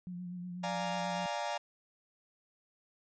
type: tone with vibrato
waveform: sine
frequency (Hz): 178.4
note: F3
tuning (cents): +37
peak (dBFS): -39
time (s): 0.07-1.26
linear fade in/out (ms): 0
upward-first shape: sine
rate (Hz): 8.2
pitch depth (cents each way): 31
type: chord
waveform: 40% pulse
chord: Bb dominant seventh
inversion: first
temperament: equal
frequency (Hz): 587.3 / 698.5 / 830.6 / 932.3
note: D5 / F5 / Ab5 / Bb5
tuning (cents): 0 / 0 / 0 / 0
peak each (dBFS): -39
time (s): 0.63-1.58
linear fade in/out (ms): 10
effects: resampled to 16000 Hz